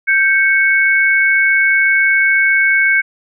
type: tone pair together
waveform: sine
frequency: 1568 / 2213 Hz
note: G6 / C#7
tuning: 0 / -3 cents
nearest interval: tritone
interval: 597 cents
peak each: -12 dBFS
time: 0.07-3.02 s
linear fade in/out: 20 ms
effects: none